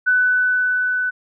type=tone with level ramp; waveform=sine; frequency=1497 Hz; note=F#6; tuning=20 cents sharp; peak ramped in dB=-12 to -18 dBFS; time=0.06-1.11 s; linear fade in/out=20 ms; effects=none